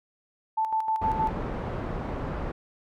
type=tone with tremolo; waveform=sine; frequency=880 Hz; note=A5; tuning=in tune; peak=-22 dBFS; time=0.57-1.3 s; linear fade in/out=10 ms; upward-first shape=square; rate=6.4 Hz; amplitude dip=55%
type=low-pass noise; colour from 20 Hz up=pink; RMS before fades=-32 dBFS; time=1.01-2.52 s; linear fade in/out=10 ms; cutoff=1100 Hz; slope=12 dB/octave
effects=none